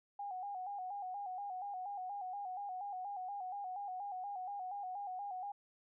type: tone with vibrato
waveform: sine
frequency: 773 Hz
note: G5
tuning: 24 cents flat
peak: -40 dBFS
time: 0.19-5.52 s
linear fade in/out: 5 ms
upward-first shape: square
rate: 4.2 Hz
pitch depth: 81 cents each way
effects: none